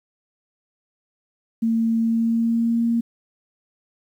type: tone with pitch glide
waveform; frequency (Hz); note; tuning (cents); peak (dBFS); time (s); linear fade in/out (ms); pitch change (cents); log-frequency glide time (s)
sine; 227.1 to 232.5; A#3 to A#3; -45 to -4; -17; 1.62-3.01; 10; +41; 1.98-2.85
effects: 9-bit